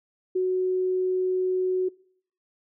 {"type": "tone", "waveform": "sine", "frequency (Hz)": 370, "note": "F#4", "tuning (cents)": 0, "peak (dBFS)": -21, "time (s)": [0.35, 1.89], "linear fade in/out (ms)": 10, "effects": ["noise-tail reverb RT60 0.6 s tail -23 dB re dry"]}